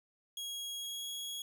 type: tone with pitch glide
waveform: sawtooth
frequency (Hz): 3300 to 3325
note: G#7 to G#7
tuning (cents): -12 to +1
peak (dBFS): -36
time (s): 0.37-1.42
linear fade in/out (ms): 2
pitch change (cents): +13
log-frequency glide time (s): 0.8-1.08
effects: none